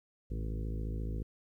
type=harmonic tone with a mistuned harmonic; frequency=54.4 Hz; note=A1; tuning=19 cents flat; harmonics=1 / 2 / 3 / 4 / 5 / 6 / 7 / 8 / 9; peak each=-35 / -41 / -45 / -47 / -49 / -51 / -52 / -53 / -54 dBFS; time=0.3-1.23 s; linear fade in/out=10 ms; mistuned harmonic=3; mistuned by=-60 cents; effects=12-bit